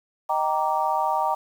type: chord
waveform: sine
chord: Eb major seventh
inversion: none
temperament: just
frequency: 622.3 / 777.8 / 933.4 / 1166.7 Hz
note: Eb5 / G5 / Bb5 / D6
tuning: 0 / -14 / +2 / -12 cents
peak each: -29 / -25 / -24 / -29 dBFS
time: 0.29-1.35 s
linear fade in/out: 10 ms
effects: 8-bit